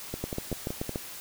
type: two click trains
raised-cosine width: 2 ms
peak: -19 / -17 dBFS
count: 5 / 6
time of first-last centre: 0.14-0.893 / 0.24-0.958 s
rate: 5.31 / 6.96 Hz
effects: white hiss -42 dBFS RMS until 1.2 s